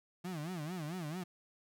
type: tone with vibrato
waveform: 35% pulse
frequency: 166 Hz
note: E3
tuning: 12 cents sharp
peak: -37 dBFS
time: 0.24-1.24 s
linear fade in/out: 10 ms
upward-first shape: sine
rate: 4.5 Hz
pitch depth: 210 cents each way
effects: none